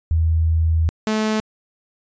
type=tone pair in turn; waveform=sine / sawtooth; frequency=81 / 216.6 Hz; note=E2 / A3; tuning=-30 / -27 cents; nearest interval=octave + perfect fourth; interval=1703 cents; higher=second; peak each=-14 dBFS; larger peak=neither; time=0.11-0.89 / 1.07-1.4 s; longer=first; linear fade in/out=0 ms; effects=resampled to 16000 Hz